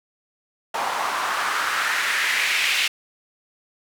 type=noise with band-pass filter sweep; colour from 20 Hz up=white; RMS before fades=-23 dBFS; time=0.74-2.88 s; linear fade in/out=5 ms; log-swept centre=870 to 2600 Hz; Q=2.4; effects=none